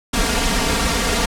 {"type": "noise with comb filter", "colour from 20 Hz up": "pink", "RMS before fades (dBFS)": -18, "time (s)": [0.13, 1.26], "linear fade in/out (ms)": 10, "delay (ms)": 4.3, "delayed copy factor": 0.85, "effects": ["low-pass 9000 Hz 12 dB/octave"]}